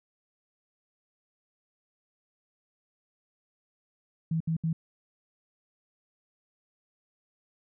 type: tone bursts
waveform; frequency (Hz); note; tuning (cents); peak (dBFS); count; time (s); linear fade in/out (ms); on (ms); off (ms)
sine; 162.4; E3; -26; -25; 3; 4.31-4.73; 5; 94; 69
effects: none